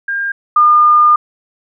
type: tone pair in turn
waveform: sine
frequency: 1606 / 1211.2 Hz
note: G6 / D#6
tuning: +41 / -47 cents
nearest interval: perfect fourth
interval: 488 cents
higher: first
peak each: -15 / -5 dBFS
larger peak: second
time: 0.08-0.32 / 0.56-1.16 s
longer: second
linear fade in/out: 5 ms
effects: none